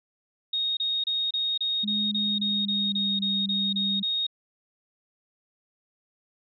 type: tone bursts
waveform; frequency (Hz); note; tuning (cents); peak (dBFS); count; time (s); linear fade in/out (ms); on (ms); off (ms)
sine; 3729; A#7; 0; -24; 14; 0.53-4.267; 5; 240; 29
type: tone with pitch glide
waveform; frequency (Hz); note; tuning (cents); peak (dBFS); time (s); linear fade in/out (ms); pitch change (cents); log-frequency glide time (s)
sine; 207.4 to 197.35; G#3 to G3; -2 to +12; -29; 1.83-4.03; 10; -86; 2.12-3.23
effects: none